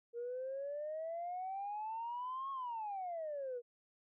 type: exponential two-way sweep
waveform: sine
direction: up then down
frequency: 466.2 to 1100 to 471.1 Hz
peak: -38 dBFS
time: 0.13-3.62 s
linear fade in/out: 50 ms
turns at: 2.51 s
effects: tanh soft clip ceiling -35 dBFS